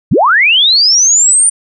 sine linear sweep, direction up, 80.9 to 9170 Hz, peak -5 dBFS, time 0.11-1.5 s, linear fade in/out 10 ms, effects none

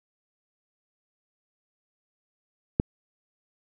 click, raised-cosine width 3 ms, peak -7 dBFS, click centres 2.799 s, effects none

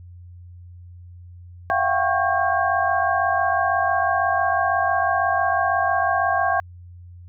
sine tone cluster, 676 / 722 / 778 / 1100 / 1602 Hz, E5 / F#5 / G5 / C#6 / G6, +43 / -43 / -13 / -14 / +37 cents, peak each -24 dBFS, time 1.7-6.6 s, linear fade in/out 0 ms, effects added 88 Hz sine -39 dBFS peak until 7.28 s

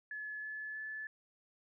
sine tone with pitch steps, 1712 / 1722.9 / 1733.9 Hz, A6 / A6 / A6, -48 / -37 / -26 cents, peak -40 dBFS, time 0.11-1.07 s, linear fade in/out 2 ms, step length 320 ms, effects none

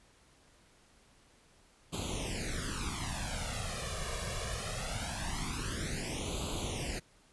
pink noise with flanger, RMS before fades -37 dBFS, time 1.92-7 s, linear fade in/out 20 ms, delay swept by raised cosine 0.27 to 1.77 ms, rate 0.22 Hz, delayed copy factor +0.95, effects pink hiss -64 dBFS RMS until 7.32 s + resampled to 24000 Hz

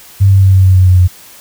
sine tone with pitch steps, 98 / 96.87 / 95.76 / 94.66 / 93.57 / 92.5 / 91.44 / 90.39 Hz, G2 / G2 / G2 / F#2 / F#2 / F#2 / F#2 / F#2, 0 / -20 / -40 / +40 / +20 / 0 / -20 / -40 cents, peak -3 dBFS, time 0.2-1.08 s, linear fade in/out 20 ms, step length 110 ms, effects white hiss -37 dBFS RMS until 1.4 s

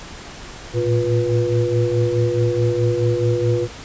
sine tone cluster, 112.3 / 117 / 352.1 / 487.7 Hz, A2 / A#2 / F4 / B4, +36 / +7 / +14 / -22 cents, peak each -21 dBFS, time 0.73-3.68 s, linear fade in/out 50 ms, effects pink hiss -36 dBFS RMS until 3.84 s + resampled to 16000 Hz

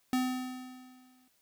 square tone with exponential decay, 254.7 Hz, C4, 46 cents flat, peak -26 dBFS, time 0.13-1.28 s, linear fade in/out 1 ms, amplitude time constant 250 ms, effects white hiss -71 dBFS RMS until 1.41 s

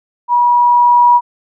sine tone with level ramp, 966 Hz, B5, 39 cents flat, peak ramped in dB -8 to -4 dBFS, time 0.28-1.21 s, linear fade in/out 50 ms, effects none

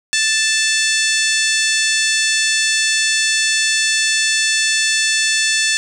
harmonic tone with a mistuned harmonic, 880 Hz, A5, in tune, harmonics 2 / 3 / 4 / 5 / 6 / 7 / 8 / 9 / 10, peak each -19 / -21 / -22 / -23 / -24 / -24 / -25 / -26 / -26 dBFS, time 0.13-5.77 s, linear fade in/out 0 ms, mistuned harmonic 6, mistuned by +19 cents, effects 7-bit

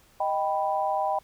sine chord, Eb augmented, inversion none, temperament equal, 622.3 / 784 / 987.8 Hz, Eb5 / G5 / B5, 0 / 0 / 0 cents, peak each -29 / -26 / -30 dBFS, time 0.2-1.19 s, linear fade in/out 5 ms, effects pink hiss -59 dBFS RMS until 1.23 s

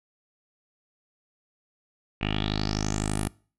10% pulse tone with low-pass filter sweep, 51.91 Hz, G#1, in tune, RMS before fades -28 dBFS, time 2.21-3.28 s, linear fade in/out 5 ms, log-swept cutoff 2600 to 11000 Hz, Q 6.4, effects noise-tail reverb RT60 0.4 s tail -23 dB re dry

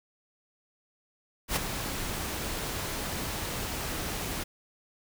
pink noise with ADSR envelope, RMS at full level -25 dBFS, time 1.48-4.44 s, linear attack 83 ms, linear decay 13 ms, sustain -9 dB, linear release 14 ms, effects none

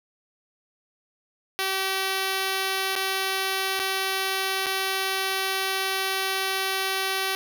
5% pulse tone with dropouts, 383.8 Hz, G4, 37 cents flat, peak -13 dBFS, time 1.59-7.35 s, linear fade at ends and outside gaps 0 ms, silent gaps 2.954-2.962 / 3.794-3.799 / 4.66-4.667 s, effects none

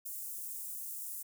white high-pass noise, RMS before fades -42 dBFS, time 0.05-1.23 s, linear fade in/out 10 ms, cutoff 8000 Hz, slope 24 dB/octave, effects none

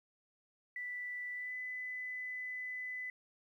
sine tone with pitch glide, 1975.5 to 2005 Hz, B6 to B6, 0 to +26 cents, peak -39 dBFS, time 0.76-3.1 s, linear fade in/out 2 ms, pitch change +26 cents, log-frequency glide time 1.33-1.54 s, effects 12-bit

